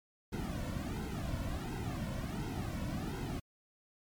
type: noise with flanger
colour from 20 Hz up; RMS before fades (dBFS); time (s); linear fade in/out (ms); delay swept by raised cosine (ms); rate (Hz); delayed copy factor
brown; -38; 0.32-3.4; 10; 1.7 to 2.49; 1.4; -0.9
effects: MP3 96 kbps